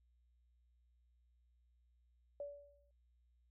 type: tone with exponential decay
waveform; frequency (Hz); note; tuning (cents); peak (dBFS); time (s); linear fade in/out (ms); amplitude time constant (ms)
sine; 574; D5; -40; -40; 2.4-2.91; 2; 110
effects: added 60 Hz sine -70 dBFS peak until 3.5 s